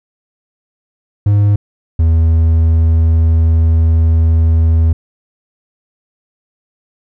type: tone pair in turn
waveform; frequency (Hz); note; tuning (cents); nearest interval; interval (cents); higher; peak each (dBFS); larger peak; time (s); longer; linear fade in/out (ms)
triangle; 102.4 / 81.27; G#2 / E2; -24 / -24; major third; 400; first; -5; neither; 1.26-1.56 / 1.99-4.93; second; 5
effects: none